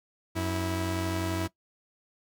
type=tone pair together; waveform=sawtooth; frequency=91.5 / 326.1 Hz; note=F#2 / E4; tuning=-19 / -19 cents; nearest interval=octave + minor seventh; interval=2200 cents; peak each=-27 dBFS; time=0.35-1.48 s; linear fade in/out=20 ms; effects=noise-tail reverb RT60 0.1 s tail -18 dB re dry